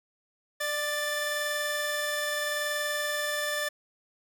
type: tone pair together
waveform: sawtooth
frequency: 593.6 / 1760 Hz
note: D5 / A6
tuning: +18 / 0 cents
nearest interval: octave + perfect fifth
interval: 1882 cents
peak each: -28 / -27 dBFS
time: 0.6-3.69 s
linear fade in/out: 10 ms
effects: none